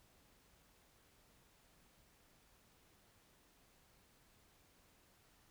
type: silence
effects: pink hiss -70 dBFS RMS until 5.5 s